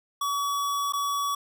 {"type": "tone with dropouts", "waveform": "square", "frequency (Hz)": 1135, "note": "C#6", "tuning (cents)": 41, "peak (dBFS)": -26, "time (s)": [0.21, 1.35], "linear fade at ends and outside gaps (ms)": 5, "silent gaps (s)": [0.924, 0.934], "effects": []}